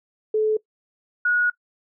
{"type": "tone pair in turn", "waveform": "sine", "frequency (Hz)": [432.1, 1453.4], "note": ["A4", "F#6"], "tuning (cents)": [-31, -31], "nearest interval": "octave + major sixth", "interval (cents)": 2100, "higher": "second", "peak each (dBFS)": -17, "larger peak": "neither", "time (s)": [[0.34, 0.57], [1.25, 1.5]], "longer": "second", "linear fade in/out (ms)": 5, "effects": ["noise-tail reverb RT60 0.1 s tail -21 dB re dry"]}